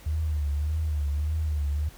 sine tone with vibrato, 75.3 Hz, D2, 44 cents sharp, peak -24 dBFS, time 0.06-1.89 s, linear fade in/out 5 ms, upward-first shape triangle, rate 1.7 Hz, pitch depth 100 cents each way, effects added 45 Hz sine -52 dBFS peak until 1.97 s + pink hiss -51 dBFS RMS until 1.97 s

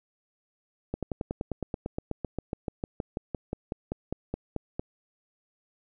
slowing click train, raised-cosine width 2 ms, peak -17 dBFS, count 27, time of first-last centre 0.94-4.795 s, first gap 87 ms, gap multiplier 1.04, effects none

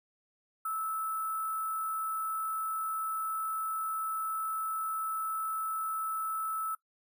sine tone with sample-and-hold, 1311 Hz, E6, 10 cents flat, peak -31 dBFS, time 0.65-6.75 s, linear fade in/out 5 ms, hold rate 11025 Hz, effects noise-tail reverb RT60 0.1 s tail -20 dB re dry

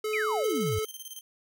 square tone with pitch glide, 430 to 434 Hz, A4 to A4, -40 to -24 cents, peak -29 dBFS, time 0.04-0.85 s, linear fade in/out 5 ms, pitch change +16 cents, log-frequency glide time 0.23-0.6 s
sine exponential sweep, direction down, 2560 to 84 Hz, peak -28 dBFS, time 0.13-0.79 s, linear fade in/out 5 ms
10% pulse tone with tremolo, 3136 Hz, G7, in tune, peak -30 dBFS, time 0.44-1.21 s, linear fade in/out 2 ms, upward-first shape square, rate 18 Hz, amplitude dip 70%
effects none

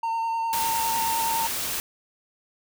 triangle tone with vibrato, 911 Hz, A#5, 40 cents flat, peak -22 dBFS, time 0.03-1.47 s, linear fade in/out 5 ms, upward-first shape square, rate 9.8 Hz, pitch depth 12 cents each way
white noise, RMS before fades -29 dBFS, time 0.53-1.8 s, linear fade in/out 0 ms
effects none

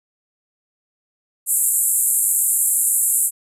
pink band-pass noise, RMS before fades -18 dBFS, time 1.46-3.31 s, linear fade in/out 50 ms, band 7500 to 13000 Hz, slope 96 dB/octave, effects none

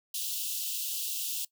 white high-pass noise, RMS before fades -34 dBFS, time 0.14-1.45 s, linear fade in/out 5 ms, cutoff 2700 Hz, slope 96 dB/octave, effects noise-tail reverb RT60 0.1 s tail -20 dB re dry

